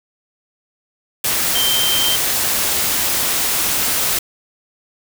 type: tone in noise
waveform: sine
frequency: 3136 Hz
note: G7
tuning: in tune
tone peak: -17 dBFS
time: 1.55-2.16 s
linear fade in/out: 5 ms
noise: white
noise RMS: -18 dBFS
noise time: 1.24-4.19 s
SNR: -2 dB
effects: none